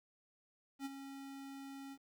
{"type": "tone with ADSR envelope", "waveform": "square", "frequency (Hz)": 273.8, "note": "C#4", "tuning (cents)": -21, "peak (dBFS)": -39, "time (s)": [0.79, 1.98], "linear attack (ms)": 64, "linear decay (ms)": 26, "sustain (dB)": -9, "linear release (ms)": 57, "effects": ["12-bit"]}